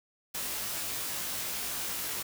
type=noise with comb filter; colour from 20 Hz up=white; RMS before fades=-35 dBFS; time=0.34-2.23 s; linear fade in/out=10 ms; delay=19 ms; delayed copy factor=+1; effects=none